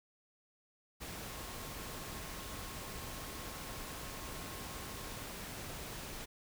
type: tone in noise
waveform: sine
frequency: 1079 Hz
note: C#6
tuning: 47 cents flat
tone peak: -55 dBFS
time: 1.28-5.23 s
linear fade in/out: 20 ms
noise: pink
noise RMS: -45 dBFS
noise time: 1-6.26 s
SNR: -13 dB
effects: none